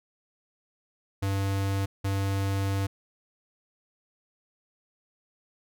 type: tone bursts at uneven times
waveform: square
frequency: 98 Hz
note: G2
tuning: in tune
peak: -26 dBFS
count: 2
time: 1.22-1.86 / 2.04-2.87 s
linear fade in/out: 10 ms
effects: none